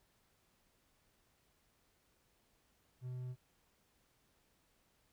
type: tone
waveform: triangle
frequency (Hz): 126.1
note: B2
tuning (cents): +36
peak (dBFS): -39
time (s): 3.01-3.36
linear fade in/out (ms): 50
effects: pink hiss -75 dBFS RMS until 5.12 s